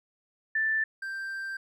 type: tone pair in turn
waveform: sine / triangle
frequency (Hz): 1766 / 1573.3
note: A6 / G6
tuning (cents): +6 / +6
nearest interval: major second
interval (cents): 200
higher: first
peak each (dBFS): -24 / -31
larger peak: first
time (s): 0.55-0.84 / 1.02-1.57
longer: second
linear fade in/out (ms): 5
effects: none